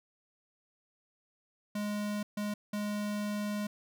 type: tone bursts at uneven times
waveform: square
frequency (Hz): 207.7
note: G#3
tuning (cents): 0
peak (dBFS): -33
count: 3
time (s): 1.75-2.23 / 2.37-2.54 / 2.73-3.67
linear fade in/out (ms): 5
effects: none